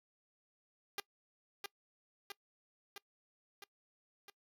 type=tone with echo; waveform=5% pulse; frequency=402.2 Hz; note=G4; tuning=44 cents sharp; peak=-26 dBFS; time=0.98-1 s; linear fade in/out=2 ms; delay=660 ms; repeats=5; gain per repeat=-3 dB; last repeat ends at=4.3 s; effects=noise-tail reverb RT60 0.1 s tail -22 dB re dry